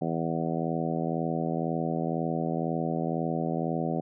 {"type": "harmonic tone", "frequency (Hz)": 82, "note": "E2", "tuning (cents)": -9, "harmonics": [2, 3, 4, 5, 6, 7, 8, 9], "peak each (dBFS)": [-31, -33, -35, -37, -38, -37, -38, -36], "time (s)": [0.01, 4.01], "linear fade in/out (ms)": 10, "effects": []}